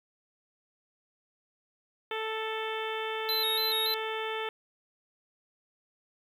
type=harmonic tone; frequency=440.4 Hz; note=A4; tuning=2 cents sharp; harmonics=1 / 2 / 3 / 4 / 5 / 6 / 7 / 8; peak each=-35 / -38 / -40 / -41 / -42 / -43 / -43 / -44 dBFS; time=2.11-4.49 s; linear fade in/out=2 ms
type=tone with vibrato; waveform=square; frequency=3900 Hz; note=B7; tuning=23 cents flat; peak=-28 dBFS; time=3.29-3.94 s; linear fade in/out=0 ms; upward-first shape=square; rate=3.5 Hz; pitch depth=63 cents each way
effects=10-bit